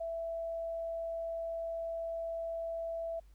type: tone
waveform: sine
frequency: 663 Hz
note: E5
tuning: 10 cents sharp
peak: -35 dBFS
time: 0-3.2 s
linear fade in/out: 10 ms
effects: added 50 Hz sine -56 dBFS peak until 3.34 s + pink hiss -73 dBFS RMS until 3.34 s